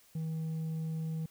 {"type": "tone with hard clipping", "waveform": "triangle", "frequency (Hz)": 160, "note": "D#3", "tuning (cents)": 49, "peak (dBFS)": -32, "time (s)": [0.15, 1.26], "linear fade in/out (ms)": 5, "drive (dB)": 1, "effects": ["white hiss -63 dBFS RMS until 1.3 s"]}